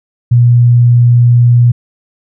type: tone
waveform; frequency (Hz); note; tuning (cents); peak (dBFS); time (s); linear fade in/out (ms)
sine; 120.6; B2; -41; -3; 0.31-1.72; 10
effects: none